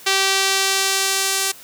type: tone with band-pass filter sweep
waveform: sawtooth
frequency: 387.7 Hz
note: G4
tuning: 19 cents flat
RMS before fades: -19 dBFS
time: 0.06-1.52 s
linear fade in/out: 10 ms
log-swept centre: 4300 to 8300 Hz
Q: 0.78
effects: white hiss -42 dBFS RMS until 1.63 s + high-pass 80 Hz 12 dB/octave